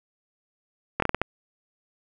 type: slowing click train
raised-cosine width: 0.5 ms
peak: -7 dBFS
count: 6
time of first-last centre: 1-1.216 s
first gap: 23 ms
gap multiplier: 1.32
effects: 8-bit